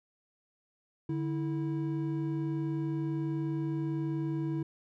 triangle tone pair together, 146.83 / 325.5 Hz, D3 / E4, 0 / -22 cents, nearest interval octave + major second, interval 1378 cents, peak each -31 / -31 dBFS, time 1.09-4.63 s, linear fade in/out 5 ms, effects none

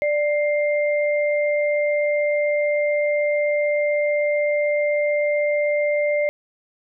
sine tone pair together, 590.1 / 2103 Hz, D5 / C7, +8 / +8 cents, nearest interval octave + minor seventh, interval 2200 cents, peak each -18 / -26 dBFS, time 0.02-6.29 s, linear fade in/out 0 ms, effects none

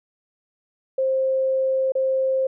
sine tone with dropouts, 528 Hz, C5, 16 cents sharp, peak -18 dBFS, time 0.98-2.47 s, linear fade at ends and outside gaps 5 ms, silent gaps 1.921-1.952 s, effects none

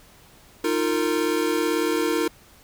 square chord, Eb suspended second, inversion none, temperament equal with one note detuned, 311.1 / 349.2 / 458.2 Hz, Eb4 / F4 / Bb4, 0 / 0 / -30 cents, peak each -26 dBFS, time 0.64-2.28 s, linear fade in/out 5 ms, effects pink hiss -52 dBFS RMS until 2.63 s

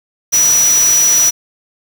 sine tone in noise, 5870 Hz, F#8, 15 cents flat, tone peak -8 dBFS, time 0.32-1.31 s, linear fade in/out 20 ms, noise white, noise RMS -19 dBFS, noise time 0.32-1.31 s, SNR +8 dB, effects none

